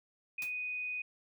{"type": "tone", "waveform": "sine", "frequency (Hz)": 2489, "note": "D#7", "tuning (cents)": 0, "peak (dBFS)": -35, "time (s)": [0.38, 1.02], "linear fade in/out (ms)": 5}
{"type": "noise with exponential decay", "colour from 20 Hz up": "white", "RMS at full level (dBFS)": -41, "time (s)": [0.42, 0.54], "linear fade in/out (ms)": 2, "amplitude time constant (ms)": 24}
{"effects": []}